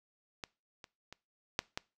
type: clicks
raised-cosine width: 0.2 ms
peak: -22 / -30 / -29 / -12 / -18 dBFS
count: 5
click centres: 0.438 / 0.842 / 1.126 / 1.591 / 1.775 s
effects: noise-tail reverb RT60 0.3 s tail -23 dB re dry